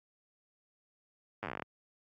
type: slowing click train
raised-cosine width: 0.5 ms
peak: -22 dBFS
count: 13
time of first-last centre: 1.43-1.622 s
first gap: 9 ms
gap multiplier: 1.1
effects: high-pass 100 Hz 12 dB/octave + AAC 48 kbps